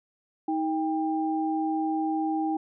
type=tone pair together; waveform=sine; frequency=316.5 / 795 Hz; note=D#4 / G5; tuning=+30 / +24 cents; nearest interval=octave + major third; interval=1594 cents; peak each=-26 / -29 dBFS; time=0.48-2.57 s; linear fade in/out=5 ms; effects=none